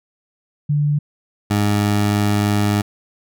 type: tone pair in turn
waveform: sine / 20% pulse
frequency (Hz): 147 / 103.26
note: D3 / G#2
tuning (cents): +2 / -9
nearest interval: tritone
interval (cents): 611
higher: first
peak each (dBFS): -14 / -10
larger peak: second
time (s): 0.69-0.99 / 1.5-2.82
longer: second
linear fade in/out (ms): 10
effects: none